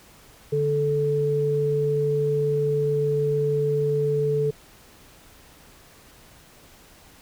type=tone pair together; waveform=sine; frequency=145.7 / 436.6 Hz; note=D3 / A4; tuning=-13 / -13 cents; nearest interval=octave + perfect fifth; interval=1900 cents; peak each=-25 / -21 dBFS; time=0.52-4.51 s; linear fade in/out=10 ms; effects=pink hiss -51 dBFS RMS until 7.21 s